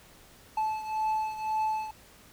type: beating tone pair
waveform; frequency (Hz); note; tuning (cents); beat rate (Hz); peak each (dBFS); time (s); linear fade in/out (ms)
triangle; 869 / 870.9; A5 / A5; -22 / -18; 1.9; -27 / -32; 0.57-1.91; 5
effects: pink hiss -55 dBFS RMS until 2.32 s